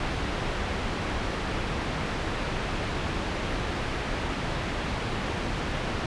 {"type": "low-pass noise", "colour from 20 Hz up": "pink", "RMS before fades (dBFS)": -30, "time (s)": [0, 6.06], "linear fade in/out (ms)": 2, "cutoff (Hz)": 3100, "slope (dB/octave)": 12, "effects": ["resampled to 24000 Hz"]}